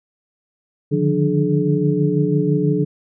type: tone cluster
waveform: sine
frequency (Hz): 146.7 / 152.9 / 178.3 / 295.7 / 425.7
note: D3 / D#3 / F3 / D4 / G#4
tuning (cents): -2 / -30 / +36 / +12 / +43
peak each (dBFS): -21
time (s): 0.91-2.85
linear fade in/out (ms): 20
effects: none